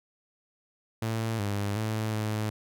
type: tone with pitch steps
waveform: sawtooth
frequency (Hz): 112.6 / 101.6 / 109.3 / 107.6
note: A2 / G#2 / A2 / A2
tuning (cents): +40 / -38 / -11 / -38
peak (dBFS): -24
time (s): 1.02-2.5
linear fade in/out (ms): 5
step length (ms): 370
effects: none